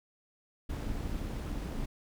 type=noise with amplitude modulation; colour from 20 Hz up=brown; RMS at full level=-33 dBFS; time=0.69-1.86 s; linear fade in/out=10 ms; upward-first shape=sine; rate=247 Hz; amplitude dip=65%; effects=none